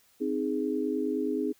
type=chord; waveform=sine; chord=Ab major; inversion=first; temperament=equal; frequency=261.6 / 311.1 / 415.3 Hz; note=C4 / Eb4 / Ab4; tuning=0 / 0 / 0 cents; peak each=-31 dBFS; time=0.2-1.53 s; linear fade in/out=20 ms; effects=white hiss -64 dBFS RMS until 1.59 s